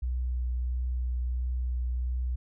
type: tone with vibrato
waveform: sine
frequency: 61.8 Hz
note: B1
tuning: 2 cents sharp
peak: -27 dBFS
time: 0.02-2.36 s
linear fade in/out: 10 ms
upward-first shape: triangle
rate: 1.5 Hz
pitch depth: 16 cents each way
effects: none